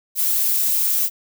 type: noise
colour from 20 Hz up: violet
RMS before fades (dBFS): -19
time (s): 0.15-1.1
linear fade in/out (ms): 50
effects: none